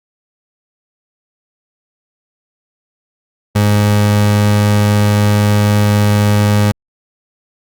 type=tone; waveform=30% pulse; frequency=103.83 Hz; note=G#2; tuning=in tune; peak=-6 dBFS; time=3.55-6.72 s; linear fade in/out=10 ms; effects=Opus 48 kbps